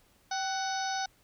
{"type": "harmonic tone with a mistuned harmonic", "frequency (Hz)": 744, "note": "F#5", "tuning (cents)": 9, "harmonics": [1, 2, 3, 4, 5, 6, 7, 8], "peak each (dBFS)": [-32, -37, -48, -50, -42, -43, -43, -41], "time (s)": [0.31, 1.06], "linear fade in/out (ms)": 5, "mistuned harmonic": 1, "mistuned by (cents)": 65, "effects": ["pink hiss -65 dBFS RMS until 1.23 s"]}